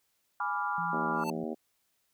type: chord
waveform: sine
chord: G# diminished seventh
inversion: none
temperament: equal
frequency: 830.6 / 987.8 / 1174.7 / 1396.9 Hz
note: G#5 / B5 / D6 / F6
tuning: 0 / 0 / 0 / 0 cents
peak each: -35 dBFS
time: 0.4-1.24 s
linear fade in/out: 2 ms
type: tone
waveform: sine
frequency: 170.9 Hz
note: F3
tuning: 37 cents flat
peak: -39 dBFS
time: 0.78-1.44 s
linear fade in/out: 2 ms
type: harmonic tone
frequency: 78.7 Hz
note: D#2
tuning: 20 cents sharp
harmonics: 3 / 4 / 5 / 6 / 7 / 8 / 9 / 10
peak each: -37 / -40 / -39 / -47 / -43 / -45 / -46 / -50 dBFS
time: 0.92-1.55 s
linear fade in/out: 20 ms
type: tone with exponential growth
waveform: square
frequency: 885 Hz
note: A5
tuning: 10 cents sharp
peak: -30 dBFS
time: 1.12-1.3 s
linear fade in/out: 2 ms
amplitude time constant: 37 ms
effects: white hiss -75 dBFS RMS until 2.13 s